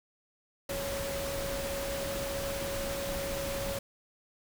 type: tone in noise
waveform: sine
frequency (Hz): 554.4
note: C#5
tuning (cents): 0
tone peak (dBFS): -35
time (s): 0.69-3.79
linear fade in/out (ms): 5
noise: pink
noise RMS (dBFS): -37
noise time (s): 0.69-3.79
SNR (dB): -1
effects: none